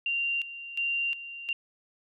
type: tone with tremolo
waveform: sine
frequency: 2773 Hz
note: F7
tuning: 13 cents flat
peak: -26 dBFS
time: 0.06-1.53 s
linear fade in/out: 2 ms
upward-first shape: square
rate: 1.4 Hz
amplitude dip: 75%
effects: none